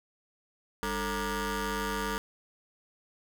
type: ring-modulated tone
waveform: 15% pulse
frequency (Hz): 246.9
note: B3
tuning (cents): 0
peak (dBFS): -21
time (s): 0.83-2.18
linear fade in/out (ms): 0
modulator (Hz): 692
effects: 8-bit